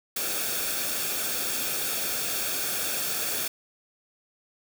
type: noise with comb filter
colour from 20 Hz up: white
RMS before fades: -29 dBFS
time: 0.16-3.48 s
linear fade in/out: 5 ms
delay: 1 ms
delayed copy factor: -0.55
effects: none